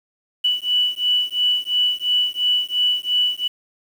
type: beating tone pair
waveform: sine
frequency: 2960 / 2962.9 Hz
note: F#7 / F#7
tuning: 0 / +2 cents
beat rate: 2.9 Hz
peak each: -20 dBFS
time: 0.44-3.48 s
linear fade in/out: 10 ms
effects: 7-bit